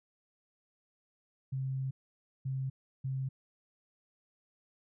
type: tone bursts at uneven times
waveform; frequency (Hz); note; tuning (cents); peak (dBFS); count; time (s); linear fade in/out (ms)
sine; 132.9; C3; +27; -32; 3; 1.52-1.91 / 2.45-2.7 / 3.04-3.29; 10
effects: none